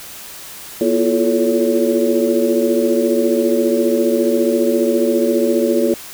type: tone cluster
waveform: sine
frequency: 240.1 / 337.4 / 352.1 / 433.9 / 562 Hz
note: B3 / E4 / F4 / A4 / C#5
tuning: -49 / +40 / +14 / -24 / +24 cents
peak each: -19 dBFS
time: 0.81-5.94 s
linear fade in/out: 2 ms
effects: white hiss -34 dBFS RMS until 6.13 s